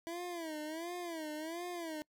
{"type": "tone with vibrato", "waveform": "25% pulse", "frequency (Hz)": 328.1, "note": "E4", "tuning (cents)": -8, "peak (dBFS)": -36, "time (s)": [0.07, 2.02], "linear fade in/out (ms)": 0, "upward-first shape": "sine", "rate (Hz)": 1.4, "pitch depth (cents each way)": 140, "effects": ["noise-tail reverb RT60 0.1 s tail -25 dB re dry"]}